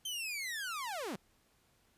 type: linear sweep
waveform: sawtooth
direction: down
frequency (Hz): 3146 to 159.7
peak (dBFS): -34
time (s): 0.05-1.16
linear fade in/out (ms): 5
effects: pink hiss -71 dBFS RMS until 1.97 s + resampled to 32000 Hz